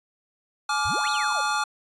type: chord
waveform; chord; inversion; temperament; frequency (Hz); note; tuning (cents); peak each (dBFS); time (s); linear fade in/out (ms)
square; D diminished; second; just; 845.8 / 1174.7 / 1409.6; Ab5 / D6 / F6; +31 / 0 / +16; -28; 0.69-1.64; 5
type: exponential two-way sweep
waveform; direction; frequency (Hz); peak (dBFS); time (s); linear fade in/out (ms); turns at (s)
sine; up then down; 64.3 to 4463 to 507; -32; 0.85-1.41; 5; 1.1
type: clicks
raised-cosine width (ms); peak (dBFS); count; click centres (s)
0.5; -34; 9; 1.004 / 1.069 / 1.135 / 1.232 / 1.281 / 1.326 / 1.454 / 1.507 / 1.547
effects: resampled to 22050 Hz